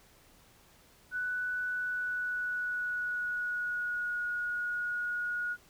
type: tone with pitch glide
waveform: sine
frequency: 1486 to 1447.9 Hz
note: F#6 to F#6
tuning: +7 to -38 cents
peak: -31 dBFS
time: 1.11-5.57 s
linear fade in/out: 50 ms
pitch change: -45 cents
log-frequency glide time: 1.67-4.23 s
effects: pink hiss -61 dBFS RMS until 5.69 s